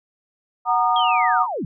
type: chord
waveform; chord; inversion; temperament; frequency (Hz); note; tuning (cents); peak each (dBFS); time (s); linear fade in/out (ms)
sine; D# minor; first; equal with one note detuned; 740 / 932.3 / 1223.1; F#5 / A#5 / D#6; 0 / 0 / -30; -20; 0.65-1.47; 50
type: linear sweep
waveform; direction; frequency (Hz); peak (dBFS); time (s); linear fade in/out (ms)
sine; down; 3316 to 129.3; -23; 0.96-1.65; 2
effects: none